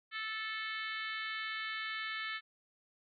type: harmonic tone with a mistuned harmonic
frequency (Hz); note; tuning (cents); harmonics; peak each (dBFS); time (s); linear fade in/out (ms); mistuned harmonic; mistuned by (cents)
438.3; A4; -7; 3 / 4 / 5 / 6 / 7 / 8 / 9 / 10; -44 / -41 / -43 / -52 / -47 / -49 / -50 / -56; 0.11-2.41; 50; 8; +27
effects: none